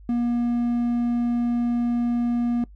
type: tone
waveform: triangle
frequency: 238.9 Hz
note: A#3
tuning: 43 cents sharp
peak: -18 dBFS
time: 0.09-2.64 s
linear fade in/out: 2 ms
effects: noise-tail reverb RT60 0.1 s tail -21 dB re dry + added 50 Hz sine -43 dBFS peak until 2.75 s